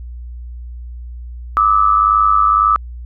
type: tone pair together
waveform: sine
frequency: 1183.1 / 1285 Hz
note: D6 / E6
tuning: +12 / -45 cents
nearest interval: minor second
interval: 143 cents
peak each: -12 dBFS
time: 1.57-2.76 s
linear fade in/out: 0 ms
effects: added 60 Hz sine -27 dBFS peak until 3.05 s